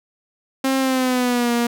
sawtooth tone with pitch glide, 266.4 to 237.3 Hz, C4 to A#3, +31 to +31 cents, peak -13 dBFS, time 0.64-1.67 s, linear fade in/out 5 ms, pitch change -200 cents, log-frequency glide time 0.79-1.52 s, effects none

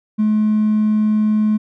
triangle tone with hard clipping, 213.9 Hz, A3, 49 cents flat, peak -13 dBFS, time 0.18-1.58 s, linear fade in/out 20 ms, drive 4 dB, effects none

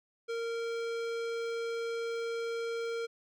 sine tone with hard clipping, 462.2 Hz, A#4, 15 cents flat, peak -35 dBFS, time 0.28-3.07 s, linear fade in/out 20 ms, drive 18 dB, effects none

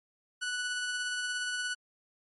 sawtooth tone with tremolo, 1480 Hz, F#6, in tune, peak -27 dBFS, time 0.41-1.75 s, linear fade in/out 20 ms, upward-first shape sine, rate 17 Hz, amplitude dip 25%, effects MP3 48 kbps

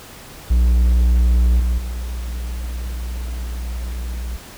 triangle tone with level steps, 60.1 Hz, B1, 46 cents flat, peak -9 / -13 / -21 dBFS, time 0.5-4.37 s, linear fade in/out 10 ms, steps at 1.6 / 1.78 s, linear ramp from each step 2 ms, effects pink hiss -39 dBFS RMS until 4.57 s

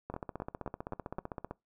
two click trains, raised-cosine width 1 ms, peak -24 / -23 dBFS, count 23 / 5, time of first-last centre 0.1-1.51 / 0.14-1.184 s, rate 15.6 / 3.83 Hz, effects noise-tail reverb RT60 0.2 s tail -23 dB re dry

